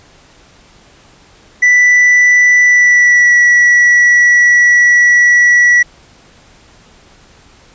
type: tone with pitch glide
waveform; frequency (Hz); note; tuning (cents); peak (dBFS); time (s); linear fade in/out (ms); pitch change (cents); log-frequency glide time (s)
triangle; 1975.5 to 1942.7; B6 to B6; 0 to -29; -3; 1.62-5.83; 10; -29; 2.63-3.35
effects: pink hiss -44 dBFS RMS until 7.74 s + resampled to 16000 Hz